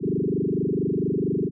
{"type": "tone with frequency modulation", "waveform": "sine", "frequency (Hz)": 280.3, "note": "C#4", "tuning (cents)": 19, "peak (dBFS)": -21, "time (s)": [0, 1.51], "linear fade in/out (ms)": 50, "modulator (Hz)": 24.4, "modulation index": 5.8, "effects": []}